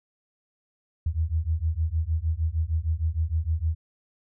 sine beating tone pair, 77.4 / 83.9 Hz, D#2 / E2, -9 / +31 cents, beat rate 6.5 Hz, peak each -26 dBFS, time 1.06-3.75 s, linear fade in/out 5 ms, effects none

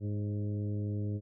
harmonic tone with a mistuned harmonic, 103.4 Hz, G#2, 7 cents flat, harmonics 1 / 2 / 3 / 4 / 5 / 6, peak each -32 / -40 / -42 / -46 / -51 / -59 dBFS, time 0-1.21 s, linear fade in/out 50 ms, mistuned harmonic 5, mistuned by +27 cents, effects none

